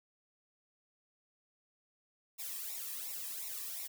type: noise with flanger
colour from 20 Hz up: blue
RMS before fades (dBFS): -42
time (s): 2.38-3.88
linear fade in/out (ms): 20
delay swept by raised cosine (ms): 0.63 to 1.42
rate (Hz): 2.8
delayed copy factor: -0.9
effects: none